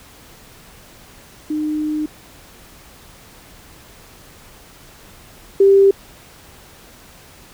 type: tone pair in turn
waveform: sine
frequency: 304.8 / 393.1 Hz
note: D#4 / G4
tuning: -36 / +5 cents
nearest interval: major third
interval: 441 cents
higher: second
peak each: -18 / -7 dBFS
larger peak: second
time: 1.5-2.06 / 5.6-5.91 s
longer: first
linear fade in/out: 5 ms
effects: pink hiss -44 dBFS RMS until 7.53 s